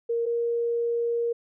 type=tone pair in turn; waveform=sine; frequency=466.2 / 469.4 Hz; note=A#4 / A#4; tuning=0 / +12 cents; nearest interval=unison; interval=12 cents; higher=second; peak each=-23 dBFS; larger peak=neither; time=0.09-0.26 / 0.26-1.33 s; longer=second; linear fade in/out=10 ms; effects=none